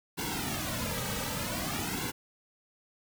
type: noise with flanger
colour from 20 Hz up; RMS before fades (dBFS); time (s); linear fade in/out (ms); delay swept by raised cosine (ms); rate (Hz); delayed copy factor
pink; -34; 0.17-2.12; 20; 1.6 to 2.9; 0.52; -1
effects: none